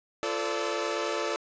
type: tone cluster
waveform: sawtooth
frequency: 343.9 / 442.5 / 513 / 579 / 1299 Hz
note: F4 / A4 / C5 / D5 / E6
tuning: -27 / +10 / -34 / -25 / -26 cents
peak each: -31 / -29 / -35 / -29 / -34 dBFS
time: 0.23-1.36 s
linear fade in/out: 0 ms
effects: resampled to 16000 Hz + 9-bit